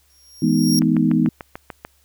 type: tone with exponential growth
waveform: sawtooth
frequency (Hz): 5588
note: F8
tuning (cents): 0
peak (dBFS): -15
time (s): 0.1-0.79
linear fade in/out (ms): 0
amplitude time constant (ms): 150
type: chord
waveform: sine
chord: E major seventh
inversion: none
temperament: equal with one note detuned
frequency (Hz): 164.81 / 210.9 / 246.9 / 311.1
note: E3 / G#3 / B3 / D#4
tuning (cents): 0 / +27 / 0 / 0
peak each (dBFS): -20 / -20 / -18 / -20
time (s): 0.42-1.29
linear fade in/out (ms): 5
type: click train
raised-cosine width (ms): 0.5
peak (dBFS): -16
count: 8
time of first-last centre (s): 0.82-1.849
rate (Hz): 6.8
effects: added 69 Hz sine -60 dBFS peak until 2.04 s + white hiss -60 dBFS RMS until 2.04 s